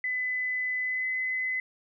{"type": "tone with pitch glide", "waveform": "sine", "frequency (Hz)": [2008, 2027], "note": ["B6", "B6"], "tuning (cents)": [28, 45], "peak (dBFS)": -27, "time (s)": [0.04, 1.6], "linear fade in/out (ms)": 2, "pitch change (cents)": 17, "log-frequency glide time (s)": [0.81, 1.11], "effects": []}